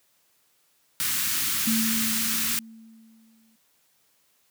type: band-stop noise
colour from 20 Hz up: white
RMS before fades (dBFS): -26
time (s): 1-2.59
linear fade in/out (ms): 0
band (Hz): 290 to 1200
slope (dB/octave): 24
type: tone with exponential decay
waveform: sine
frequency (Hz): 224.1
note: A3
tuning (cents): +32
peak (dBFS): -21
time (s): 1.67-3.56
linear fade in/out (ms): 5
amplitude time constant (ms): 410
effects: white hiss -66 dBFS RMS until 4.5 s + high-pass 80 Hz 12 dB/octave